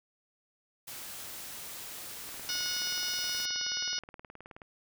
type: noise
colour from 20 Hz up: white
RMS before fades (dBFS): -43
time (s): 0.87-3.46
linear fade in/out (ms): 10
type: click train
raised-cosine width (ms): 0.5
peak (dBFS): -32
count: 45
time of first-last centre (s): 2.29-4.618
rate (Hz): 18.9
type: harmonic tone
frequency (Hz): 729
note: F#5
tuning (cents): -26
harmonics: 2 / 3 / 4 / 5 / 6 / 7 / 8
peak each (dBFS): -41 / -45 / -39 / -41 / -41 / -35 / -39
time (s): 2.49-3.99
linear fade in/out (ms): 0
effects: none